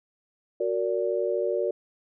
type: chord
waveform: sine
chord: Gb augmented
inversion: none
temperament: just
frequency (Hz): 370 / 462.5 / 578.1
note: Gb4 / Bb4 / D5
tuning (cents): 0 / -14 / -27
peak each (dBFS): -28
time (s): 0.6-1.71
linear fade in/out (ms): 5
effects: none

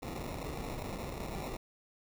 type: noise with sample-and-hold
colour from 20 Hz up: pink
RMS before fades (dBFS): -40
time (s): 0.02-1.57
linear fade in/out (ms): 10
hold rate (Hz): 1575
effects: none

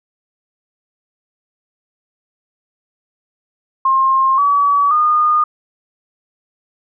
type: tone with pitch steps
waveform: sine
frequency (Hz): 1064 / 1140.4 / 1222.2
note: C6 / C#6 / D#6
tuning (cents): +29 / +49 / -31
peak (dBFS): -10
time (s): 3.85-5.44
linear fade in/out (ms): 5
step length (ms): 530
effects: none

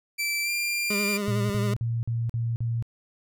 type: tone with pitch glide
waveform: sawtooth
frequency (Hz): 2330 to 2387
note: D7 to D7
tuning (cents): -14 to +28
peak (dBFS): -22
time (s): 0.18-1.18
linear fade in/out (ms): 20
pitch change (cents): +42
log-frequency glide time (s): 0.43-0.5
type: tone with vibrato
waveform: 25% pulse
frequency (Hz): 203.6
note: G#3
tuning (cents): -34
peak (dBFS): -23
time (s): 0.9-1.74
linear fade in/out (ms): 5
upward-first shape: sine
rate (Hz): 11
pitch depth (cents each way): 40
type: tone bursts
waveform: sine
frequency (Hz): 116.2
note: A#2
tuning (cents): -5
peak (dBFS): -24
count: 6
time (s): 1.28-2.825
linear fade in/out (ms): 0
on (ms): 220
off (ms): 45
effects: none

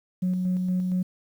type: tone with tremolo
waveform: sine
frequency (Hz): 182.9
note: F#3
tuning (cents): -20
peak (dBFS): -20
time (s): 0.22-1.03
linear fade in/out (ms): 10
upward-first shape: square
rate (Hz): 4.3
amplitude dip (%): 30
effects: tanh soft clip ceiling -19 dBFS + 9-bit

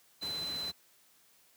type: tone in noise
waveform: sine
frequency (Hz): 4038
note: B7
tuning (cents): +38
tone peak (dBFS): -35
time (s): 0.21-0.72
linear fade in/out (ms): 20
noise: pink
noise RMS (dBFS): -45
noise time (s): 0.21-0.72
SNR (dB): +7
effects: white hiss -65 dBFS RMS until 1.56 s + high-pass 100 Hz 12 dB/octave

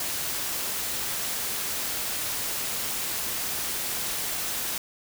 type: noise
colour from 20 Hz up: white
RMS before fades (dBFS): -30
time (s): 0-4.78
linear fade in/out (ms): 2
effects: none

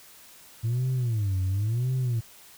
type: tone with vibrato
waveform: sine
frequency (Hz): 110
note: A2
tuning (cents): 0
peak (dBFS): -21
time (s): 0.63-2.21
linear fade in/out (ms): 20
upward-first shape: sine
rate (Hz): 0.95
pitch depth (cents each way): 290
effects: tanh soft clip ceiling -22 dBFS + white hiss -51 dBFS RMS until 2.57 s

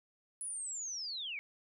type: linear sweep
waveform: sine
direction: down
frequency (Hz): 10140 to 2165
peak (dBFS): -38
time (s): 0.41-1.39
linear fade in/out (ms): 0
effects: none

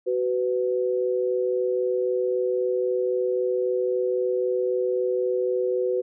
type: tone pair together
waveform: sine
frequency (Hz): 374.7 / 498.5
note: F#4 / B4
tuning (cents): +22 / +16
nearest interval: perfect fourth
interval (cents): 494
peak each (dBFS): -24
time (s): 0.06-6.02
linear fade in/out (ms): 20
effects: none

